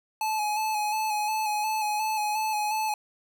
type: tone with vibrato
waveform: square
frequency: 855 Hz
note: A5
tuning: 50 cents flat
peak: -26 dBFS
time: 0.21-2.94 s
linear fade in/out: 2 ms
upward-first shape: square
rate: 2.8 Hz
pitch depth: 27 cents each way
effects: none